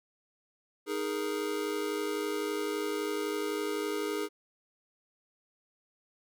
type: chord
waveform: square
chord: D# suspended fourth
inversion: none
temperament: just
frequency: 311.1 / 414.8 / 466.7 Hz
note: D#4 / G#4 / A#4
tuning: 0 / -2 / +2 cents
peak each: -37 / -34 / -39 dBFS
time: 0.86-4.29 s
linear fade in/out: 50 ms
effects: none